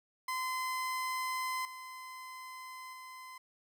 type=tone with level steps; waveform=30% pulse; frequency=1028 Hz; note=C6; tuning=31 cents flat; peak=-31 / -42 / -44 dBFS; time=0.28-3.38 s; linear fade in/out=5 ms; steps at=1.65 / 2.93 s; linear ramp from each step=2 ms; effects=none